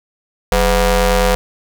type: ring-modulated tone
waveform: sawtooth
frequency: 230.3 Hz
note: A#3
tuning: 21 cents flat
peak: -4 dBFS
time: 0.52-1.35 s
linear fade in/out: 0 ms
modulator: 275 Hz
effects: none